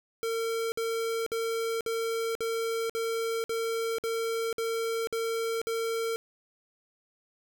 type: tone bursts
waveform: square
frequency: 455.3 Hz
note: A#4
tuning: 41 cents flat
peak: -29 dBFS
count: 11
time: 0.23-6.16 s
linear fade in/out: 0 ms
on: 490 ms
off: 54 ms
effects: none

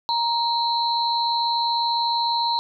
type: tone cluster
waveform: sine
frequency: 937 / 3967 / 4207 Hz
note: A#5 / B7 / C8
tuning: +9 / +7 / +9 cents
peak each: -21 / -27 / -27 dBFS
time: 0.09-2.59 s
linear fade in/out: 0 ms
effects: none

